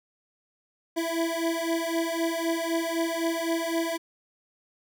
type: beating tone pair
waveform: 25% pulse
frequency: 329.6 / 333.5 Hz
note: E4 / E4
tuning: 0 / +20 cents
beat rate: 3.9 Hz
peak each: -25 dBFS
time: 0.96-3.98 s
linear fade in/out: 20 ms
effects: none